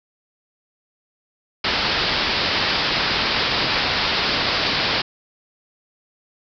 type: low-pass noise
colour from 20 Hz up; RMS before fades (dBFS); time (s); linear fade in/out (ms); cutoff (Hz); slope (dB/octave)
white; -21; 1.64-5.02; 5; 5100; 96
effects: none